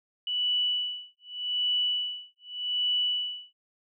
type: tone with tremolo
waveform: sine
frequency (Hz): 2960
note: F#7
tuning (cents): 0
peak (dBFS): -23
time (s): 0.27-3.53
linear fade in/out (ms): 2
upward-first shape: sine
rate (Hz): 0.84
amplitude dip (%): 100
effects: none